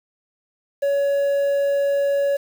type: tone with quantisation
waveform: triangle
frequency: 562 Hz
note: C#5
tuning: 24 cents sharp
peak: -15 dBFS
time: 0.82-2.37 s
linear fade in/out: 10 ms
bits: 7
effects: none